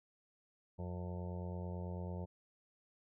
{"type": "harmonic tone", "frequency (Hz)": 89.1, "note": "F2", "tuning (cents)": 35, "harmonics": [1, 2, 4, 5, 6, 7, 8, 9, 10], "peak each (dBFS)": [-42, -45, -53, -53, -53, -55, -59, -65, -56], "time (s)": [0.78, 2.26], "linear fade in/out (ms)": 20, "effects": []}